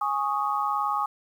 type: chord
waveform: sine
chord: Ab suspended fourth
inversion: none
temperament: just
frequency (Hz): 830.6 / 1107.5 / 1245.9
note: Ab5 / Db6 / Eb6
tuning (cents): 0 / -2 / +2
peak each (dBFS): -28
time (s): 0.01-1.06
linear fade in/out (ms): 5
effects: 9-bit